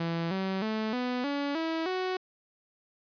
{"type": "tone with pitch steps", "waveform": "sawtooth", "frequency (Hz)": [167.1, 190.84, 218, 248.9, 284.3, 324.7, 370.8], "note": ["E3", "G3", "A3", "B3", "C#4", "E4", "F#4"], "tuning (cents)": [24, -46, -16, 14, 44, -26, 4], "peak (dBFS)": -25, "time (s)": [0, 2.17], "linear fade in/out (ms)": 5, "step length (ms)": 310, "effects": ["resampled to 11025 Hz"]}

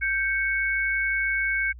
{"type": "tone pair together", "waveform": "sine", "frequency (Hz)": [1567.7, 2217], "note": ["G6", "C#7"], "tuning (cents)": [0, 0], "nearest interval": "tritone", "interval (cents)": 600, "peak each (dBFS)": -25, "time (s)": [0.01, 1.73], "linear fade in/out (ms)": 20, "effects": ["added 60 Hz sine -40 dBFS peak until 1.79 s"]}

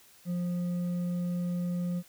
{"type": "tone with hard clipping", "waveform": "sine", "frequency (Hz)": 176.4, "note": "F3", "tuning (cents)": 18, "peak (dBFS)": -30, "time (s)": [0.25, 2.03], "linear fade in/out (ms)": 50, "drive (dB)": 4, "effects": ["white hiss -58 dBFS RMS until 2.08 s"]}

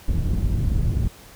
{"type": "low-pass noise", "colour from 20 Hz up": "pink", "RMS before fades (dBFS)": -21, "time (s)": [0.08, 1.08], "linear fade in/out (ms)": 2, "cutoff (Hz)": 140, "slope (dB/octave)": 12, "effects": ["pink hiss -46 dBFS RMS until 1.35 s"]}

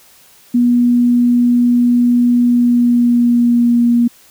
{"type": "tone with pitch glide", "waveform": "sine", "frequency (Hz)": [242.3, 237.9], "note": ["B3", "A#3"], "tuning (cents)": [-33, 35], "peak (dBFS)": -8, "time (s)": [0.54, 4.08], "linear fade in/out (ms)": 10, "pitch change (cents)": -32, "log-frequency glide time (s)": [2.44, 3.79], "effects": ["white hiss -46 dBFS RMS until 4.3 s"]}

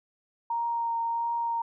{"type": "tone with vibrato", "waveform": "sine", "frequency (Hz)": 930, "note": "A#5", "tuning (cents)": -4, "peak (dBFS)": -26, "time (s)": [0.5, 1.62], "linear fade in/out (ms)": 5, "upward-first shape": "triangle", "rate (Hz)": 1.5, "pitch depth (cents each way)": 14, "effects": []}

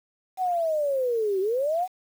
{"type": "linear two-way sweep", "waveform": "sine", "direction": "down then up", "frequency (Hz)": [760, 370, 760], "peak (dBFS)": -22, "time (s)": [0.37, 1.88], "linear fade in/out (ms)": 50, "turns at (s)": 1.4, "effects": ["8-bit"]}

